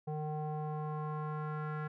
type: tone with low-pass filter sweep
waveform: square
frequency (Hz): 152.6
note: D#3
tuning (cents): -33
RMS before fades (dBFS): -38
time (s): 0.07-1.88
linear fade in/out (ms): 10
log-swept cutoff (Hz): 680 to 1500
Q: 3.4
effects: none